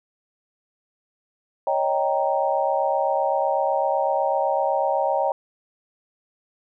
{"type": "chord", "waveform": "sine", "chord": "Eb dominant seventh", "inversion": "third", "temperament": "equal", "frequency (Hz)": [554.4, 622.3, 784, 932.3], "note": ["Db5", "Eb5", "G5", "Bb5"], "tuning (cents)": [0, 0, 0, 0], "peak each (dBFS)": [-24, -25, -24, -26], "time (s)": [1.67, 5.32], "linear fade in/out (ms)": 2, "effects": []}